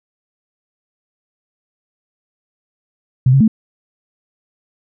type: tone with pitch steps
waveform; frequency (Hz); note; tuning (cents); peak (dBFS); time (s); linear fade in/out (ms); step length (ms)
sine; 128.5 / 136.1 / 219.7; C3 / C#3 / A3; -31 / -31 / -2; -7; 3.26-3.479; 5; 73
effects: none